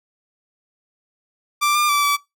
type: tone with pitch steps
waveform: sawtooth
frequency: 1177 / 1199 / 1161 / 1151 Hz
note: D6 / D6 / D6 / D6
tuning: +3 / +36 / -20 / -35 cents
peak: -12 dBFS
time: 1.61-2.17 s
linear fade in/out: 20 ms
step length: 140 ms
effects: noise-tail reverb RT60 0.2 s tail -22 dB re dry